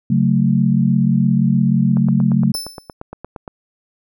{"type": "chord", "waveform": "sine", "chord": "F# minor", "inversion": "second", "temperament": "just", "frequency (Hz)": [138.75, 185, 222], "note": ["C#3", "F#3", "A3"], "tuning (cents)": [2, 0, 16], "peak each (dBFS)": -16, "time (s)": [0.1, 2.52], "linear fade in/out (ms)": 5}
{"type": "click train", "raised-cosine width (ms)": 1, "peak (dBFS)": -16, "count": 14, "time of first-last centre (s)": [1.97, 3.478], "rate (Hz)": 8.62}
{"type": "tone with exponential decay", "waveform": "sawtooth", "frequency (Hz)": 5280, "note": "E8", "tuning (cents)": 2, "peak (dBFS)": -16, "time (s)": [2.54, 2.93], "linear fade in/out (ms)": 2, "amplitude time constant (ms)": 83}
{"effects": []}